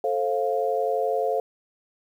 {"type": "chord", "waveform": "sine", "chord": "F major", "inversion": "first", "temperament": "equal with one note detuned", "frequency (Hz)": [440, 531.5, 698.5], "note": ["A4", "C5", "F5"], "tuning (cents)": [0, 27, 0], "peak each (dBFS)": -26, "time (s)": [0.04, 1.4], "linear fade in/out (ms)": 2, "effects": ["9-bit"]}